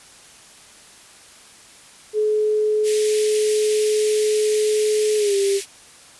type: tone with pitch glide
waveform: sine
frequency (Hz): 426.6 to 395.7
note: G#4 to G4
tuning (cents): +46 to +16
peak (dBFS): -16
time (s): 2.13-5.61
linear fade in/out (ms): 50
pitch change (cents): -130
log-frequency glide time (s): 5.17-5.35
type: high-pass noise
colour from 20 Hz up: white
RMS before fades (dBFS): -27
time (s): 2.83-5.66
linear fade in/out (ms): 50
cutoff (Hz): 1900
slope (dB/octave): 48
effects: white hiss -46 dBFS RMS until 6.19 s + resampled to 24000 Hz